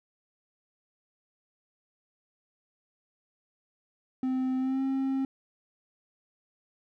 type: tone with pitch glide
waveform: triangle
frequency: 258.9 to 267.7 Hz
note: C4 to C4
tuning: -18 to +40 cents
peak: -24 dBFS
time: 4.23-5.25 s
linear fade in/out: 2 ms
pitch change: +58 cents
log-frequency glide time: 4.58-4.82 s
effects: none